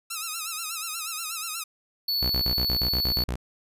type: tone with vibrato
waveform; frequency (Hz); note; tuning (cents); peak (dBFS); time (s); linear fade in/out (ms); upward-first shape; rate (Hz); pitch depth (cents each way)
5% pulse; 1301; E6; -23; -19; 0.1-1.64; 10; sine; 8.3; 94
type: tone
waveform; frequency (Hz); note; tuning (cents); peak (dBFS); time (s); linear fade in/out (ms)
square; 4435; C#8; 0; -24; 2.08-3.24; 5
type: tone bursts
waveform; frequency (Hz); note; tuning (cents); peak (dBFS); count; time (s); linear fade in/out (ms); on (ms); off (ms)
sawtooth; 61.7; B1; -1; -23; 10; 2.22-3.358; 5; 76; 42
effects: resampled to 32000 Hz